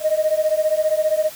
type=beating tone pair; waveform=sine; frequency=614 / 629 Hz; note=D#5 / D#5; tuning=-23 / +19 cents; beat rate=15 Hz; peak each=-18 dBFS; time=0-1.31 s; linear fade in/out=50 ms; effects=tanh soft clip ceiling -10 dBFS + white hiss -38 dBFS RMS until 1.35 s